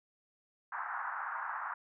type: band-pass noise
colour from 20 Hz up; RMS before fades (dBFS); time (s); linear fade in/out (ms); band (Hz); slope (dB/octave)
white; -39; 0.72-1.74; 5; 810 to 1600; 48
effects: none